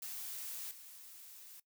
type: noise with level steps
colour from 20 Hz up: blue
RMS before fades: -44 / -54 dBFS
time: 0.02-1.6 s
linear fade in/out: 5 ms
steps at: 0.71 s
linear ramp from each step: 2 ms
effects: noise-tail reverb RT60 0.1 s tail -18 dB re dry